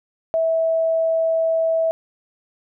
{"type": "tone", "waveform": "sine", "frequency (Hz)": 652, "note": "E5", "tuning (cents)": -19, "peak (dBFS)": -16, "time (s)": [0.34, 1.91], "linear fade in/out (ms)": 0, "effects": []}